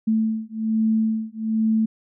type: beating tone pair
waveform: sine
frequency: 220 / 221.2 Hz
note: A3 / A3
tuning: 0 / +9 cents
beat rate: 1.2 Hz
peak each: -22 dBFS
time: 0.07-1.86 s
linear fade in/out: 10 ms
effects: none